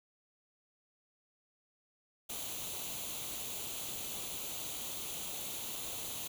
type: noise with comb filter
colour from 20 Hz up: white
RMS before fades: -41 dBFS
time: 2.29-6.28 s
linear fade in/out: 10 ms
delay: 0.29 ms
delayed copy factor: +0.65
effects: none